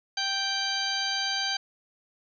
harmonic tone, 784 Hz, G5, in tune, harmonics 1 / 2 / 3 / 4 / 5 / 6 / 8, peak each -35 / -33 / -39 / -33 / -35 / -31 / -39 dBFS, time 0.17-1.57 s, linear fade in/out 5 ms, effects none

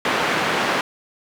white band-pass noise, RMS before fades -21 dBFS, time 0.05-0.81 s, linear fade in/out 2 ms, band 170 to 1900 Hz, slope 12 dB/octave, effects none

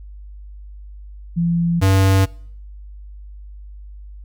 sine / square tone pair in turn, 170.2 / 96.19 Hz, F3 / G2, -44 / -32 cents, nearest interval minor seventh, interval 988 cents, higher first, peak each -15 / -12 dBFS, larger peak second, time 1.36-1.81 / 1.81-2.26 s, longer neither, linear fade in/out 20 ms, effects noise-tail reverb RT60 0.6 s tail -24 dB re dry + added 50 Hz sine -34 dBFS peak until 4.24 s

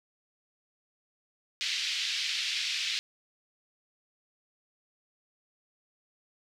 white band-pass noise, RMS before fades -32 dBFS, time 1.61-2.99 s, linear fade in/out 0 ms, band 2200 to 4700 Hz, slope 24 dB/octave, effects none

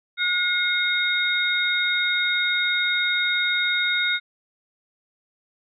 sine tone cluster, 1443 / 2147 / 3720 Hz, F#6 / C7 / A#7, -44 / +44 / -4 cents, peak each -24 dBFS, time 0.17-4.2 s, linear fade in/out 50 ms, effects none

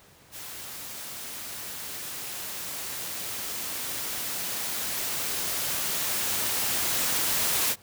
white noise with level ramp, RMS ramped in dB -40 to -25 dBFS, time 0.31-7.76 s, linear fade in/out 50 ms, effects pink hiss -55 dBFS RMS until 7.82 s + high-pass 60 Hz 12 dB/octave

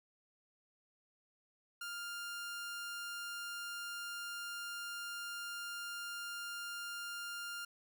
sawtooth tone, 1400 Hz, F6, 4 cents sharp, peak -38 dBFS, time 1.81-7.65 s, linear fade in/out 5 ms, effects none

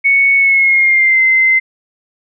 sine tone with pitch glide, 2217 to 2069 Hz, C#7 to C7, 0 to -20 cents, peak -7 dBFS, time 0.04-1.6 s, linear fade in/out 20 ms, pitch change -120 cents, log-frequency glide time 0.36-1.21 s, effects none

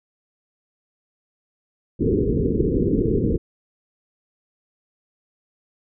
white low-pass noise, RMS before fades -20 dBFS, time 1.99-3.38 s, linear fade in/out 20 ms, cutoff 470 Hz, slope 96 dB/octave, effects none

